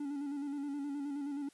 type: tone with vibrato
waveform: triangle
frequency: 284.4 Hz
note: C#4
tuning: 45 cents sharp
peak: -34 dBFS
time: 0-1.49 s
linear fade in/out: 5 ms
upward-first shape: square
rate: 9.5 Hz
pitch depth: 42 cents each way
effects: white hiss -66 dBFS RMS until 1.53 s + resampled to 24000 Hz